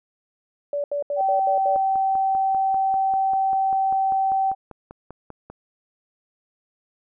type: tone bursts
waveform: sine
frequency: 576 Hz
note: D5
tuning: 34 cents flat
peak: -22 dBFS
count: 6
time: 0.73-1.765 s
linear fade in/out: 2 ms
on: 110 ms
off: 75 ms
type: tone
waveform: sine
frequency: 772 Hz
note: G5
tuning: 27 cents flat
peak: -18 dBFS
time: 1.16-4.55 s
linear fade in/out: 50 ms
type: click train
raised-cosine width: 1 ms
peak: -24 dBFS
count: 20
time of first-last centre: 1.76-5.5 s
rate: 5.08 Hz
effects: none